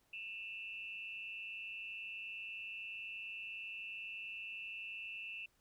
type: tone with amplitude modulation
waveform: sine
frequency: 2671 Hz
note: E7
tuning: 22 cents sharp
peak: -40 dBFS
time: 0.13-5.46 s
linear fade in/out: 5 ms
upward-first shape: sine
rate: 208 Hz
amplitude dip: 75%
effects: pink hiss -75 dBFS RMS until 5.6 s